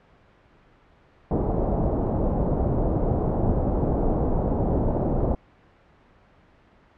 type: low-pass noise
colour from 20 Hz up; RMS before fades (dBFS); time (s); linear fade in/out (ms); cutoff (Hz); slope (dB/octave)
pink; -23; 1.31-5.35; 2; 750; 24
effects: pink hiss -56 dBFS RMS until 6.97 s + low-pass 2000 Hz 12 dB/octave